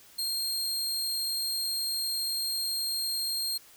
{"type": "tone", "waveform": "sawtooth", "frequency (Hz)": 4213, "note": "C8", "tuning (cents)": 11, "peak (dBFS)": -26, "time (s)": [0.18, 3.58], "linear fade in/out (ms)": 10, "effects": ["white hiss -55 dBFS RMS until 3.76 s"]}